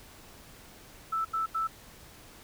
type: tone bursts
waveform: sine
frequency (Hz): 1318.5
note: E6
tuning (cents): 0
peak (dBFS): -27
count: 3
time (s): 1.12-1.674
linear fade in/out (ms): 10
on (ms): 130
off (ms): 82
effects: pink hiss -52 dBFS RMS until 2.43 s